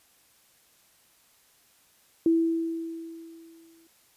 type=tone with exponential decay; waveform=sine; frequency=329.6 Hz; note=E4; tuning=in tune; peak=-17 dBFS; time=2.26-3.87 s; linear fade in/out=2 ms; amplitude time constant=350 ms; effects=white hiss -62 dBFS RMS until 4.16 s + resampled to 32000 Hz